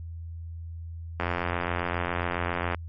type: click train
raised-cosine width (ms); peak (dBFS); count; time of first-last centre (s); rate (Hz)
0.5; -12; 136; 1.2-2.746; 87.3
effects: added 83 Hz sine -35 dBFS peak until 2.88 s + MP3 32 kbps

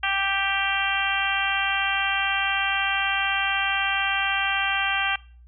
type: harmonic tone with a mistuned harmonic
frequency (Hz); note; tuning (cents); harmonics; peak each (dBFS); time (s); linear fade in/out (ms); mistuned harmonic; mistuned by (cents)
392; G4; 0; 2 / 3 / 4 / 5 / 6 / 7 / 8; -29 / -31 / -27 / -31 / -31 / -28 / -30; 0.03-5.16; 5; 8; +15
effects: noise-tail reverb RT60 0.4 s tail -21 dB re dry + added 60 Hz sine -46 dBFS peak until 5.47 s

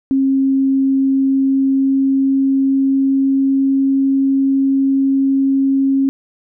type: tone with pitch glide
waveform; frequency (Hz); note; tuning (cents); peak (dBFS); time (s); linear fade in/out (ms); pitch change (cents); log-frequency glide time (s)
sine; 269.3 to 271.2; C#4 to C#4; -50 to -38; -11; 0.11-6.09; 0; +12; 1.12-3.94
effects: none

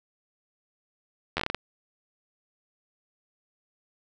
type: slowing click train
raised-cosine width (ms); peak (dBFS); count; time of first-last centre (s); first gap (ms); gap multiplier
0.3; -11; 8; 1.37-1.546; 11; 1.27
effects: none

